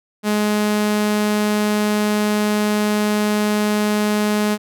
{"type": "tone", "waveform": "sawtooth", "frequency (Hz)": 210, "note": "G#3", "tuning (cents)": 19, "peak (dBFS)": -12, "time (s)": [0.23, 4.58], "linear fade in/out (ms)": 50, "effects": []}